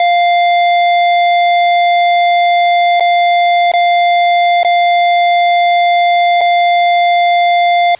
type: tone with dropouts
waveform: square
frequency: 698.5 Hz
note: F5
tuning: in tune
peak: -8 dBFS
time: 0-7.95 s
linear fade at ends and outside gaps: 2 ms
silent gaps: 2.998-3.006 / 3.717-3.736 / 4.632-4.647 / 6.409-6.413 s
effects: white hiss -39 dBFS RMS until 7.99 s + resampled to 8000 Hz